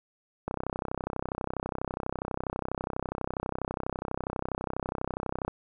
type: click train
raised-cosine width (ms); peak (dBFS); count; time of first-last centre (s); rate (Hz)
1; -17; 162; 0.48-5.48; 32.2
effects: none